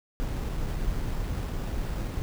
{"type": "noise with sample-and-hold", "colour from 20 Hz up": "brown", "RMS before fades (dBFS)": -30, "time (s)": [0.2, 2.22], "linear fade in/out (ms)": 0, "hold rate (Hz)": 6300, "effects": []}